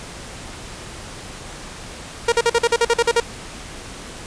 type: tone bursts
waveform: sawtooth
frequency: 468.8 Hz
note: A#4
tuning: 10 cents sharp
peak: -9 dBFS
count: 11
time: 2.28-3.202 s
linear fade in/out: 5 ms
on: 42 ms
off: 46 ms
effects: pink hiss -35 dBFS RMS until 4.26 s + resampled to 22050 Hz